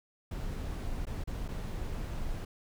brown noise with dropouts, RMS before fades -36 dBFS, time 0.31-2.45 s, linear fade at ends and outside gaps 5 ms, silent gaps 1.054-1.068 / 1.239-1.273 / 1.481-1.486 s, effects none

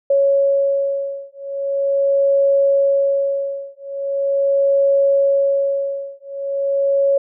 sine beating tone pair, 554.4 / 554.81 Hz, C#5 / C#5, 0 / +1 cents, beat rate 0.41 Hz, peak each -17 dBFS, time 0.1-7.18 s, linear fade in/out 5 ms, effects none

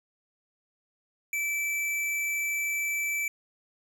square tone, 2319 Hz, D7, 22 cents flat, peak -28 dBFS, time 1.33-3.28 s, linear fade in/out 2 ms, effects 10-bit

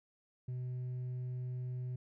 triangle tone with hard clipping, 125.7 Hz, B2, 31 cents sharp, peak -36 dBFS, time 0.48-1.96 s, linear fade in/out 5 ms, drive 1 dB, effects none

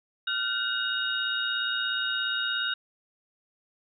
sine tone cluster, 1404 / 1521 / 2864 / 3740 Hz, F6 / F#6 / F7 / A#7, +9 / +47 / +43 / +5 cents, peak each -33 / -31 / -35 / -30 dBFS, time 0.27-2.74 s, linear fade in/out 5 ms, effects none

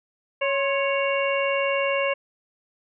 harmonic tone with a mistuned harmonic, 555 Hz, C#5, 2 cents sharp, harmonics 1 / 2 / 3 / 4 / 5, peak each -23 / -29 / -34 / -29 / -29 dBFS, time 0.41-2.14 s, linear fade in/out 10 ms, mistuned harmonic 2, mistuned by -65 cents, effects none

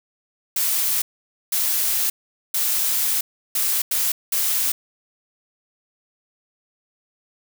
blue noise bursts at uneven times, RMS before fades -21 dBFS, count 6, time 0.56-1.02 / 1.52-2.1 / 2.54-3.21 / 3.55-3.82 / 3.91-4.12 / 4.32-4.72 s, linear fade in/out 5 ms, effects none

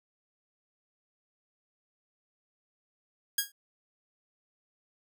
5% pulse tone with exponential decay, 1636 Hz, G#6, 26 cents flat, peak -12 dBFS, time 3.38-3.52 s, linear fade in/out 5 ms, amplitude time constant 29 ms, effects none

